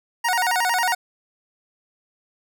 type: tone with vibrato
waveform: 25% pulse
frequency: 830.6 Hz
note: G#5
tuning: in tune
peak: -15 dBFS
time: 0.24-0.95 s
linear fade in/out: 10 ms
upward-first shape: square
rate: 11 Hz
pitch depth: 210 cents each way
effects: none